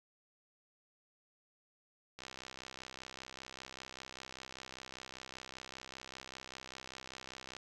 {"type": "click train", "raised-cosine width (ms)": 0.2, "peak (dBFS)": -29, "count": 351, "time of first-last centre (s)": [2.19, 7.566], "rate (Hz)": 65.1, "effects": []}